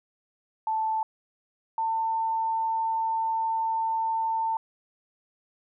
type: tone pair in turn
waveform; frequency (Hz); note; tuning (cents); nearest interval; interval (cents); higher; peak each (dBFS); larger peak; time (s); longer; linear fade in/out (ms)
sine; 880 / 896.9; A5 / A5; 0 / +33; unison; 33; second; -24; neither; 0.67-1.03 / 1.78-4.57; second; 2
effects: none